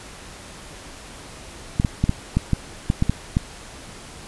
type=clicks; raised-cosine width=5 ms; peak=-5 dBFS; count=10; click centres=1.799 / 1.848 / 2.04 / 2.094 / 2.37 / 2.533 / 2.901 / 3.024 / 3.096 / 3.369 s; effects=pink hiss -40 dBFS RMS until 4.27 s + resampled to 24000 Hz